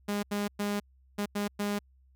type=tone bursts at uneven times; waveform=sawtooth; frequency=204.6 Hz; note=G#3; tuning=26 cents flat; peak=-25 dBFS; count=6; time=0.08-0.23 / 0.31-0.48 / 0.59-0.8 / 1.18-1.26 / 1.35-1.48 / 1.59-1.79 s; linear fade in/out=10 ms; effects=added 65 Hz sine -59 dBFS peak until 2.15 s